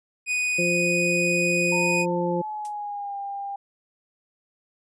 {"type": "tone", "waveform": "45% pulse", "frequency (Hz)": 2483, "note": "D#7", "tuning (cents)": -4, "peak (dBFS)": -22, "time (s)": [0.26, 2.06], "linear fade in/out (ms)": 50}
{"type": "harmonic tone", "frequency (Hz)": 174.61, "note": "F3", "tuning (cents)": 0, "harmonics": [1, 2, 3], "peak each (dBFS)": [-27, -27, -27], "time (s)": [0.58, 2.42], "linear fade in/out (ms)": 10}
{"type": "tone with pitch glide", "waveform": "sine", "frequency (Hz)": [907, 798.8], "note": ["A#5", "G5"], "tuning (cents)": [-48, 32], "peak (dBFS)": -29, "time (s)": [1.72, 3.56], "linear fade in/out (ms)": 5, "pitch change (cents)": -220, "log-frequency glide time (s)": [1.91, 3.17]}
{"type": "noise with exponential decay", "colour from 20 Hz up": "violet", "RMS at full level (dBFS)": -32, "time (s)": [2.65, 2.74], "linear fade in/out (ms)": 0, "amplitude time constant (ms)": 19}
{"effects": ["resampled to 22050 Hz"]}